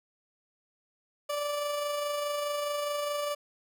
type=tone with amplitude modulation; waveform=30% pulse; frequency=584 Hz; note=D5; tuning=10 cents flat; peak=-26 dBFS; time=1.29-3.35 s; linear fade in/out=10 ms; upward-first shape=sine; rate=24.8 Hz; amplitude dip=30%; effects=none